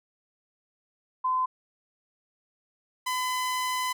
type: tone pair in turn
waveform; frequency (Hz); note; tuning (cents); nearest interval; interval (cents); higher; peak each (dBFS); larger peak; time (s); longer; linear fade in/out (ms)
sine / sawtooth; 1025 / 1010.9; C6 / B5; -36 / +40; unison; 24; first; -23; neither; 1.24-1.46 / 3.06-3.93; second; 10
effects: none